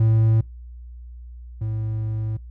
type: tone pair in turn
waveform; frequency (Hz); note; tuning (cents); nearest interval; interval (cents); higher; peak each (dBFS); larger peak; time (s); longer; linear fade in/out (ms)
triangle; 111.3 / 109.32; A2 / A2; +20 / -11; unison; 31; first; -12 / -21; first; 0-0.41 / 1.61-2.37; second; 5
effects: noise-tail reverb RT60 0.2 s tail -24 dB re dry + added 60 Hz sine -36 dBFS peak until 2.5 s